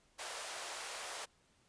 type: high-pass noise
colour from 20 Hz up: pink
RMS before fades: -44 dBFS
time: 0.18-1.26 s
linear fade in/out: 20 ms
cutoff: 530 Hz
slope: 24 dB/octave
effects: pink hiss -71 dBFS RMS until 1.68 s + resampled to 22050 Hz